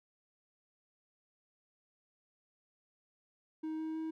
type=tone with pitch steps; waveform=triangle; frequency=314.8 / 317 / 319.2 Hz; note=D#4 / D#4 / D#4; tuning=+20 / +32 / +44 cents; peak=-34 dBFS; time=3.63-4.11 s; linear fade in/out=10 ms; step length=160 ms; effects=none